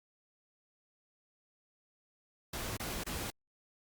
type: noise bursts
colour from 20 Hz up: pink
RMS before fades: -39 dBFS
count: 3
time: 2.53-3.304 s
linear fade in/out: 5 ms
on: 240 ms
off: 27 ms
effects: Opus 48 kbps